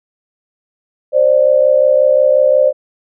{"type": "tone pair together", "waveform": "sine", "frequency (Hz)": [528, 593.6], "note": ["C5", "D5"], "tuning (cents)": [16, 18], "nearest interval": "major second", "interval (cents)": 202, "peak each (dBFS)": -10, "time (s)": [1.12, 2.73], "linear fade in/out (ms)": 50, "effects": []}